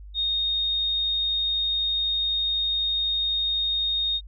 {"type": "tone", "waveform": "sine", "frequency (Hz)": 3704, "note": "A#7", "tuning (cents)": -12, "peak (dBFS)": -22, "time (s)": [0.14, 4.21], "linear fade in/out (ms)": 50, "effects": ["added 50 Hz sine -39 dBFS peak until 4.27 s"]}